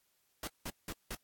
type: noise bursts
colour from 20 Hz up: pink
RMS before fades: -40 dBFS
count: 4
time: 0.43-1.15 s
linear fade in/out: 2 ms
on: 45 ms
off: 180 ms
effects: white hiss -75 dBFS RMS until 1.23 s + AAC 64 kbps